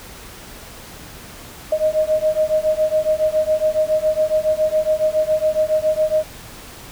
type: beating tone pair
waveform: sine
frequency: 618 / 625.2 Hz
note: D#5 / D#5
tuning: -12 / +8 cents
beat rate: 7.2 Hz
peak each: -18 dBFS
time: 1.72-6.24 s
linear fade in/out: 5 ms
effects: pink hiss -38 dBFS RMS until 6.91 s